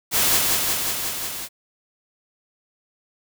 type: noise with echo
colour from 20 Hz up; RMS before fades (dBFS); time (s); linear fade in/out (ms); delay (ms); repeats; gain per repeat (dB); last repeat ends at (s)
white; -19; 0.11-0.41; 50; 180; 6; -2; 1.49
effects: none